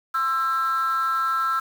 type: tone with amplitude modulation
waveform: sine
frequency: 1332 Hz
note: E6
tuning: 18 cents sharp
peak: -15 dBFS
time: 0.14-1.6 s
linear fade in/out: 10 ms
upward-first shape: sine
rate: 280 Hz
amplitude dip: 80%
effects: tanh soft clip ceiling -16 dBFS + 7-bit